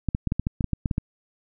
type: clicks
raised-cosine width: 5 ms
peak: -11 dBFS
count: 12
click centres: 0.087 / 0.149 / 0.273 / 0.321 / 0.396 / 0.469 / 0.608 / 0.643 / 0.733 / 0.858 / 0.912 / 0.981 s
effects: none